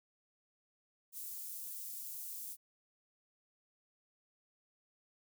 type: high-pass noise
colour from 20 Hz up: white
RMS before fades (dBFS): -45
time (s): 1.12-2.57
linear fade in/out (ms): 50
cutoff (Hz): 9400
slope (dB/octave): 12
effects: none